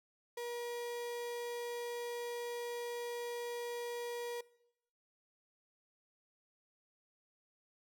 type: tone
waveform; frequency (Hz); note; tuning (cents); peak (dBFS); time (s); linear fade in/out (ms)
35% pulse; 478; A#4; +43; -38; 0.37-4.41; 5
effects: noise-tail reverb RT60 0.8 s tail -21 dB re dry